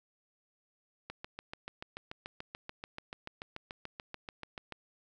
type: click train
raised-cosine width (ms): 0.3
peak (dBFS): -25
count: 26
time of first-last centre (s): 1.1-4.723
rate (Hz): 6.9
effects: none